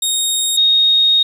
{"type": "tone pair in turn", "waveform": ["20% pulse", "sine"], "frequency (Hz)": [3728, 3728], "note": ["A#7", "A#7"], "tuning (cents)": [-1, -1], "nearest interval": "unison", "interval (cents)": 0, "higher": "neither", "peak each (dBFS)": -9, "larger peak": "neither", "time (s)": [[0.02, 0.57], [0.57, 1.23]], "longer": "second", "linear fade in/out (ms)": 5, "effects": ["7-bit"]}